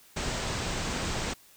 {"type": "low-pass noise", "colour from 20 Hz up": "pink", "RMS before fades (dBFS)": -32, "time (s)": [0.16, 1.34], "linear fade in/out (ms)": 10, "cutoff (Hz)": 8500, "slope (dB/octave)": 96, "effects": ["white hiss -57 dBFS RMS until 1.56 s"]}